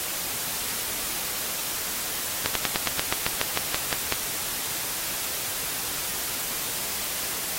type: slowing click train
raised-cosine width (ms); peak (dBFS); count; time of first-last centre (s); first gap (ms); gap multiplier
0.2; -4; 13; 2.46-4.124; 93; 1.07
effects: white hiss -30 dBFS RMS until 7.58 s + AAC 48 kbps